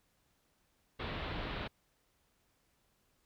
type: low-pass noise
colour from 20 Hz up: pink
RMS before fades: -40 dBFS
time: 0.99-1.68 s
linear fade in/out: 10 ms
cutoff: 4000 Hz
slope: 48 dB/octave
effects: pink hiss -75 dBFS RMS until 3.25 s